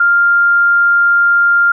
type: tone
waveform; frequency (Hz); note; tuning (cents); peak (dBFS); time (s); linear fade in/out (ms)
sine; 1398; F6; +1; -7; 0-1.72; 5
effects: none